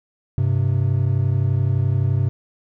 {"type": "tone pair together", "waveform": "triangle", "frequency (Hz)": [99.12, 130.81], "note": ["G2", "C3"], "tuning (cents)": [20, 0], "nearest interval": "perfect fourth", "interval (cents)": 480, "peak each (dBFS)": -17, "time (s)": [0.38, 2.29], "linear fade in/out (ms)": 0, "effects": []}